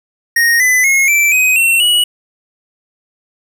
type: tone with pitch steps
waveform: square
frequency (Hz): 1863 / 2008 / 2165 / 2334 / 2516 / 2712 / 2923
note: A#6 / B6 / C#7 / D7 / D#7 / E7 / F#7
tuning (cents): -2 / +28 / -41 / -11 / +19 / +49 / -22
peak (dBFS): -9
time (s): 0.36-2.04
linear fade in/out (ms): 5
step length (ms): 240
effects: none